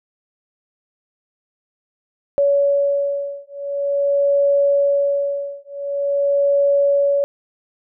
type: beating tone pair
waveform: sine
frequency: 564 / 564.46 Hz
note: C#5 / C#5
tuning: +30 / +31 cents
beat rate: 0.46 Hz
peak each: -18 dBFS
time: 2.38-7.24 s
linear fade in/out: 0 ms
effects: none